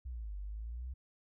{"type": "exponential two-way sweep", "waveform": "sine", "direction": "down then up", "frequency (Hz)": [65.41, 48.05, 65.41], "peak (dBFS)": -39, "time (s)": [0.05, 0.94], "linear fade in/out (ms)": 10, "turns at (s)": 0.37, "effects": []}